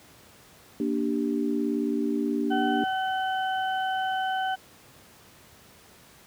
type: chord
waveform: sine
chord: G minor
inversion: first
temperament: just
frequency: 235.2 / 294 / 392 Hz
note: Bb3 / D4 / G4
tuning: +16 / +2 / 0 cents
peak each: -28 / -27 / -31 dBFS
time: 0.8-2.84 s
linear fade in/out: 2 ms
type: harmonic tone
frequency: 758 Hz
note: F#5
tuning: 42 cents sharp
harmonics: 1 / 2 / 4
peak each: -26 / -32 / -38 dBFS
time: 2.5-4.56 s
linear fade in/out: 20 ms
effects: pink hiss -53 dBFS RMS until 6.26 s + high-pass 80 Hz 12 dB/octave